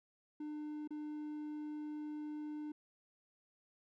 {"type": "tone with dropouts", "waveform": "triangle", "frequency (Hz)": 300.8, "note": "D4", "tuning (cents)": 42, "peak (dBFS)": -39, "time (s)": [0.4, 2.72], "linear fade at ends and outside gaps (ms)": 5, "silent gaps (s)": [0.876, 0.906], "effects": []}